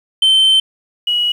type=tone pair in turn; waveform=sine; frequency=3094 / 2914 Hz; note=G7 / F#7; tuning=-23 / -27 cents; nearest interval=minor second; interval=104 cents; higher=first; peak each=-5 / -12 dBFS; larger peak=first; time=0.22-0.6 / 1.07-1.32 s; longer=first; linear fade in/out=5 ms; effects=tanh soft clip ceiling -7 dBFS + 7-bit